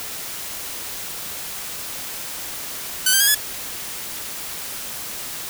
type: tone with pitch steps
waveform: 5% pulse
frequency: 1508 / 1570.2 / 1635 / 1702.5 Hz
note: F#6 / G6 / G#6 / G#6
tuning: +32 / +2 / -28 / +42 cents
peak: -3 dBFS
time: 3.06-3.348 s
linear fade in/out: 5 ms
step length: 72 ms
effects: white hiss -31 dBFS RMS until 5.49 s